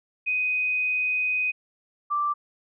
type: tone pair in turn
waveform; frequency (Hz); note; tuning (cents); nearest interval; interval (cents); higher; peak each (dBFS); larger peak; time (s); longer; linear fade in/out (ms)
sine; 2501 / 1173.9; D#7 / D6; +8 / -1; octave + minor second; 1309; first; -22; neither; 0.26-1.52 / 2.1-2.34; first; 20
effects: none